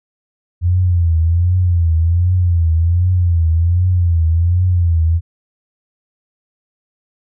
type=tone with vibrato; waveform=sine; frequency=86 Hz; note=F2; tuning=26 cents flat; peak=-10 dBFS; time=0.61-5.21 s; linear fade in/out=50 ms; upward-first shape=triangle; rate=1.3 Hz; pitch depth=120 cents each way; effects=none